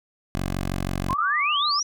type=tone; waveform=10% pulse; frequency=46.25 Hz; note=F#1; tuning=in tune; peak=-17 dBFS; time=0.35-1.14 s; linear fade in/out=0 ms
type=exponential sweep; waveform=sine; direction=up; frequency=987.8 to 5920 Hz; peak=-22 dBFS; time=1.09-1.83 s; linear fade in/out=10 ms
type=tone with vibrato; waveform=sine; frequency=1174.7 Hz; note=D6; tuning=in tune; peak=-23 dBFS; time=1.16-1.8 s; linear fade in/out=10 ms; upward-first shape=sine; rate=6.5 Hz; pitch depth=54 cents each way
effects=none